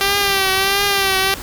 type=tone with vibrato; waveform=5% pulse; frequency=392 Hz; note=G4; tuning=in tune; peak=-3 dBFS; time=0.01-1.34 s; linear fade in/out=0 ms; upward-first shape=triangle; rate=1.5 Hz; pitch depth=58 cents each way; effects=pink hiss -31 dBFS RMS until 1.42 s